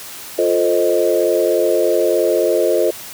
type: chord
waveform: sine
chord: F dominant seventh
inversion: none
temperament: equal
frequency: 349.2 / 440 / 523.3 / 622.3 Hz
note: F4 / A4 / C5 / Eb5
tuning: 0 / 0 / 0 / 0 cents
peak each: -18 dBFS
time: 0.38-2.91 s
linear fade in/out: 10 ms
effects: white hiss -33 dBFS RMS until 3.13 s + high-pass 80 Hz 12 dB/octave